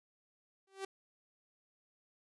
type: tone with exponential growth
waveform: sawtooth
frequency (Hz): 387.5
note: G4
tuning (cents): -20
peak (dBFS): -32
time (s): 0.67-0.85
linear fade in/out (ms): 5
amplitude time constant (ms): 37
effects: resampled to 24000 Hz